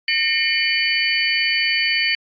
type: tone cluster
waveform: sine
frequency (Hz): 1831 / 2167 / 2385 / 2991 / 4543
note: A#6 / C#7 / D7 / F#7 / C#8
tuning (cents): -32 / -40 / +26 / +18 / +42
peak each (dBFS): -23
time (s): 0.08-2.15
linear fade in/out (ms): 2
effects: AAC 64 kbps